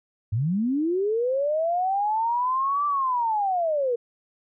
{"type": "linear two-way sweep", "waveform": "sine", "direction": "up then down", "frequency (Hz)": [96.6, 1174.7, 461.7], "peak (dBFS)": -21, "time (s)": [0.32, 3.96], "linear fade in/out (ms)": 10, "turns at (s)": 2.86, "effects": []}